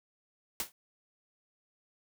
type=noise with exponential decay; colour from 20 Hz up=white; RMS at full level=-30 dBFS; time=0.6-0.72 s; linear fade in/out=1 ms; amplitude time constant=26 ms; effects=none